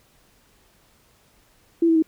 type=tone with pitch steps; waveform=sine; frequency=334.4 / 326.4 / 318.6 Hz; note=E4 / E4 / D#4; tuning=+25 / -17 / +41 cents; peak=-14 dBFS; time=1.82-2.024 s; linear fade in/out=5 ms; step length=68 ms; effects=pink hiss -59 dBFS RMS until 2.07 s